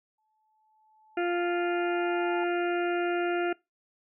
sine tone with exponential growth, 867 Hz, A5, 26 cents flat, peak -34 dBFS, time 0.18-2.44 s, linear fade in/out 5 ms, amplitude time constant 490 ms
harmonic tone, 349.2 Hz, F4, in tune, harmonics 1 / 2 / 4 / 5 / 6 / 7 / 8, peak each -27 / -32 / -35 / -42 / -44 / -41 / -44 dBFS, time 1.17-3.53 s, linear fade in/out 5 ms
effects noise-tail reverb RT60 0.2 s tail -22 dB re dry

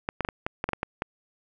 clicks, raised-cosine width 0.5 ms, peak -12 dBFS, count 10, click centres 0.089 / 0.207 / 0.249 / 0.288 / 0.465 / 0.641 / 0.69 / 0.733 / 0.831 / 1.021 s, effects none

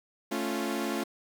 sawtooth chord, A augmented, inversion none, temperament equal, 220 / 277.2 / 349.2 Hz, A3 / C#4 / E#4, 0 / 0 / 0 cents, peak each -30 dBFS, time 0.31-1.04 s, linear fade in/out 10 ms, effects 9-bit

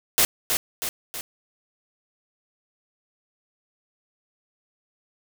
white noise with echo, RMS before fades -18 dBFS, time 0.18-0.25 s, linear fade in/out 0 ms, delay 320 ms, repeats 3, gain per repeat -5 dB, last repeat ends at 1.21 s, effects none

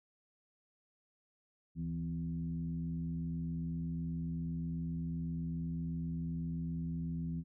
sine tone with frequency modulation, 164.81 Hz, E3, in tune, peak -35 dBFS, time 1.75-7.44 s, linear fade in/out 50 ms, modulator 87.8 Hz, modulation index 0.76, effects none

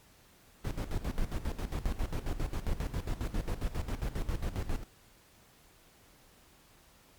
brown noise with tremolo, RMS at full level -31 dBFS, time 0.64-4.84 s, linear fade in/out 10 ms, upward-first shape square, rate 7.4 Hz, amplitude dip 75%, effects pink hiss -61 dBFS RMS until 7.18 s + MP3 96 kbps

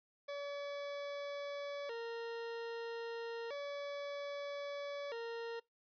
40% pulse tone with vibrato, 514 Hz, C5, 31 cents flat, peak -40 dBFS, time 0.28-5.6 s, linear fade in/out 10 ms, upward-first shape square, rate 0.31 Hz, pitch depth 180 cents each way, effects noise-tail reverb RT60 0.2 s tail -25 dB re dry + resampled to 11025 Hz

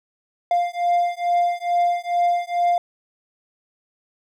triangle beating tone pair, 698.5 / 700.8 Hz, F5 / F5, 0 / +6 cents, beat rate 2.3 Hz, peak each -19 dBFS, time 0.51-2.78 s, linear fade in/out 2 ms, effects none

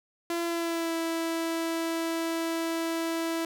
sawtooth tone with pitch glide, 339.6 to 329.7 Hz, F4 to E4, -48 to 0 cents, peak -24 dBFS, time 0.3-3.45 s, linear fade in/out 2 ms, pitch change -52 cents, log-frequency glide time 0.44-0.94 s, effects none

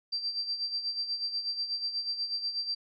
sine tone with tremolo, 4699 Hz, D8, in tune, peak -28 dBFS, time 0.12-2.75 s, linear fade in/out 10 ms, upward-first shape sine, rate 8.2 Hz, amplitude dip 65%, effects none

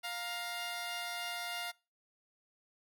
10% pulse tone pair together, 702.7 / 938 Hz, F5 / A#5, +10 / +11 cents, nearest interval perfect fourth, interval 501 cents, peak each -30 / -37 dBFS, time 0.03-1.72 s, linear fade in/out 20 ms, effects noise-tail reverb RT60 0.3 s tail -24 dB re dry

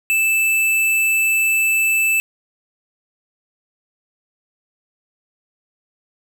square tone, 2637 Hz, E7, in tune, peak -15 dBFS, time 0.1-2.2 s, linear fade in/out 0 ms, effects none

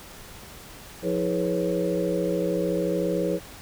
sine tone cluster, 176.4 / 323.5 / 416.9 / 490.5 / 551 Hz, F3 / E4 / G#4 / B4 / C#5, +18 / -32 / +7 / -12 / -11 cents, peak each -29 dBFS, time 1.02-3.4 s, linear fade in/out 50 ms, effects pink hiss -44 dBFS RMS until 3.61 s

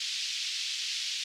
pink band-pass noise, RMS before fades -34 dBFS, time 0-1.24 s, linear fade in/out 5 ms, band 2900 to 5600 Hz, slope 24 dB/octave, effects none

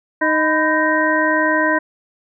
harmonic tone with a mistuned harmonic, 311.1 Hz, D#4, in tune, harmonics 1 / 2 / 3 / 5 / 6, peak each -20 / -20 / -20 / -20 / -20 dBFS, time 0.21-1.79 s, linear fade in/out 10 ms, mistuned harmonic 3, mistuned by +120 cents, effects none

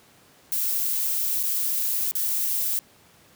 violet noise with dropouts, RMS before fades -25 dBFS, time 0.52-2.79 s, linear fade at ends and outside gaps 0 ms, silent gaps 1.429-1.435 / 2.112-2.153 s, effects pink hiss -55 dBFS RMS until 3.35 s + high-pass 100 Hz 12 dB/octave

